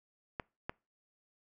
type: clicks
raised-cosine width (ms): 0.5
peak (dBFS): -21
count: 2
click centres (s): 0.398 / 0.695
effects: noise-tail reverb RT60 0.3 s tail -26 dB re dry